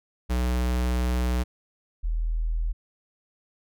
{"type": "tone pair in turn", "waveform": ["square", "sine"], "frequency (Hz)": [61.6, 40.54], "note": ["B1", "E1"], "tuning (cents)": [-4, -28], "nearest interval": "perfect fifth", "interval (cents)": 724, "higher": "first", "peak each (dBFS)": -23, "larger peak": "neither", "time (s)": [[0.29, 1.44], [2.03, 2.73]], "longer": "first", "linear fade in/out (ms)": 20, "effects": []}